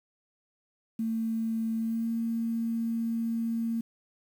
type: tone with pitch glide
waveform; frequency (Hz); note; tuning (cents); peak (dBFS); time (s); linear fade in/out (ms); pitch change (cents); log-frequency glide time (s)
sine; 224.7 to 228.9; A3 to A#3; +37 to -31; -27; 0.99-3.81; 5; +32; 1.78-2.09
effects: 9-bit